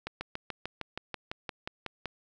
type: slowing click train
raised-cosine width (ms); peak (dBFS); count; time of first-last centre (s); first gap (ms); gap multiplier
0.3; -19; 13; 0.07-2.057; 140; 1.03
effects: none